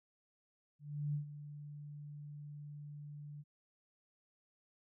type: tone with ADSR envelope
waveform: sine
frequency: 146.83 Hz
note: D3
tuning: in tune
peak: -33 dBFS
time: 0.79-3.44 s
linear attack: 350 ms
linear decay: 110 ms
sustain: -13 dB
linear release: 37 ms
effects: none